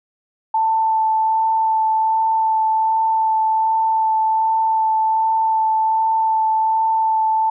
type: tone with vibrato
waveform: sine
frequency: 884 Hz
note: A5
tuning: 8 cents sharp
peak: -14 dBFS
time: 0.54-7.5 s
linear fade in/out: 5 ms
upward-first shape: sine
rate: 1.3 Hz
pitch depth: 10 cents each way
effects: none